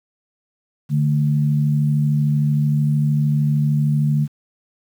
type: tone pair together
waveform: sine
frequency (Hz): 146.83 / 220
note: D3 / A3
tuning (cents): 0 / 0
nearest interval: perfect fifth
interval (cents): 700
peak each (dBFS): -15 / -23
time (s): 0.89-4.28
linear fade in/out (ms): 50
effects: 8-bit